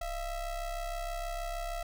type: ring-modulated tone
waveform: square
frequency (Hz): 326.8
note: E4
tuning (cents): -15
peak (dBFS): -32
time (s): 0.01-1.83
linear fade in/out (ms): 5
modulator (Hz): 360
effects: none